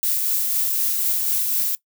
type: noise with tremolo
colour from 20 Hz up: violet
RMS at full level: -20 dBFS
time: 0.03-1.75 s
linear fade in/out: 0 ms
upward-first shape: triangle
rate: 4 Hz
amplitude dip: 30%
effects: noise-tail reverb RT60 0.1 s tail -20 dB re dry